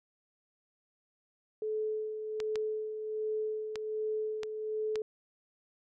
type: tone with tremolo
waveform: sine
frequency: 431.8 Hz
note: A4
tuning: 33 cents flat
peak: -30 dBFS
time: 1.62-5.02 s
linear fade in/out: 2 ms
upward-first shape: sine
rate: 1.3 Hz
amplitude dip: 50%
type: clicks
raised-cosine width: 0.2 ms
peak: -22 dBFS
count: 5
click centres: 2.402 / 2.557 / 3.757 / 4.433 / 4.957 s
effects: none